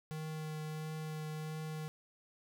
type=tone with vibrato; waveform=square; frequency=155.6 Hz; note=D#3; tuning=in tune; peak=-40 dBFS; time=0.11-1.88 s; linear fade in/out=0 ms; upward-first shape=triangle; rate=1.5 Hz; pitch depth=13 cents each way; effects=none